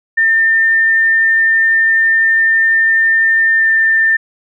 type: tone with pitch glide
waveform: sine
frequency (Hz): 1803 to 1792.6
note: A6 to A6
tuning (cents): +42 to +32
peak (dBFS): -8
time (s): 0.17-4.17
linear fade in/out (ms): 10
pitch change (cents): -10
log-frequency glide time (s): 3.47-3.69
effects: none